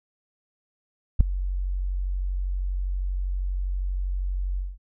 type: tone with ADSR envelope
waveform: sine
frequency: 46.27 Hz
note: F#1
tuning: 1 cent sharp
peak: -6 dBFS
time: 1.19-4.78 s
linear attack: 16 ms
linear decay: 3 ms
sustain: -18 dB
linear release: 200 ms
effects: none